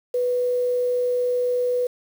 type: tone with quantisation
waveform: sine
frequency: 493.9 Hz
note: B4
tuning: in tune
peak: -19 dBFS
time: 0.14-1.87 s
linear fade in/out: 5 ms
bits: 7
effects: none